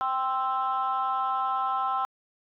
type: chord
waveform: sine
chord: C major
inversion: second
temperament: equal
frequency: 784 / 1046.5 / 1318.5 Hz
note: G5 / C6 / E6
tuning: 0 / 0 / 0 cents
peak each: -28 dBFS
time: 0.01-2.05 s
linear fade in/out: 0 ms
effects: tanh soft clip ceiling -19 dBFS